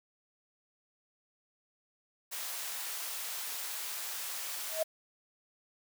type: high-pass noise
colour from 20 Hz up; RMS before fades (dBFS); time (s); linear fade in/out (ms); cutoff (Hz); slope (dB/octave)
white; -39; 2.31-4.84; 20; 660; 12
type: tone with exponential growth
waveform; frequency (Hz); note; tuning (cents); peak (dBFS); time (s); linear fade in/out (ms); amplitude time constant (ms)
sine; 638; D#5; +43; -25; 4.65-4.83; 5; 37
effects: none